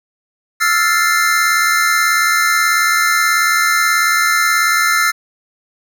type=chord; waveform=square; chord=F major seventh; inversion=third; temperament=equal; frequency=1318.5 / 1396.9 / 1760 / 2093 Hz; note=E6 / F6 / A6 / C7; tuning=0 / 0 / 0 / 0 cents; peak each=-18 dBFS; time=0.6-5.12 s; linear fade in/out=20 ms; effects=none